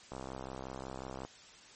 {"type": "click train", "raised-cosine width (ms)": 1, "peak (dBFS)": -28, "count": 75, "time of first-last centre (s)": [0.12, 1.25], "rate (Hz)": 65.5, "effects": ["white hiss -56 dBFS RMS until 1.75 s", "MP3 32 kbps"]}